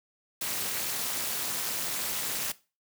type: noise with amplitude modulation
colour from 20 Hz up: white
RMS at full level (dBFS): -28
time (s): 0.41-2.52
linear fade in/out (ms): 5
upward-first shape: sine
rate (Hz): 288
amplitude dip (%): 95
effects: noise-tail reverb RT60 0.3 s tail -18 dB re dry + high-pass 100 Hz 12 dB/octave